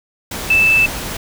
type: tone in noise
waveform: sine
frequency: 2637 Hz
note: E7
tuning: in tune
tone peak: -9 dBFS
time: 0.5-0.86 s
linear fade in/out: 5 ms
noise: pink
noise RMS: -25 dBFS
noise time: 0.31-1.17 s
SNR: +13 dB
effects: none